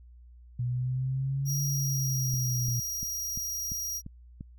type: linear two-way sweep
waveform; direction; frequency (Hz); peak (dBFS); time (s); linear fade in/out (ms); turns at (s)
sine; up then down; 121.4 to 142 to 121.4; -27; 0.59-2.8; 5; 1.62
type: tone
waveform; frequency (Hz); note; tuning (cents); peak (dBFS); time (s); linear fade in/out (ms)
sawtooth; 5710; F8; +37; -29; 1.45-4.02; 50
type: click train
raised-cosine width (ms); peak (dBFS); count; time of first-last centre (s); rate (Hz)
5; -27; 7; 2.34-4.409; 2.9
effects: added 60 Hz sine -49 dBFS peak until 4.58 s